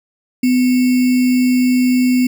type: tone with sample-and-hold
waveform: sine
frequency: 251.7 Hz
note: B3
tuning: 33 cents sharp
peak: -10 dBFS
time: 0.43-2.27 s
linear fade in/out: 5 ms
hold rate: 2450 Hz
effects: none